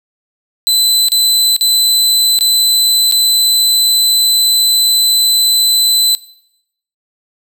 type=tone with dropouts; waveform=sawtooth; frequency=4023 Hz; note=B7; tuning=31 cents sharp; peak=-6 dBFS; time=0.67-6.15 s; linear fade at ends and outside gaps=0 ms; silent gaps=1.085-1.119 / 1.564-1.61 / 2.388-2.409 / 3.113-3.122 s; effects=noise-tail reverb RT60 0.8 s tail -20 dB re dry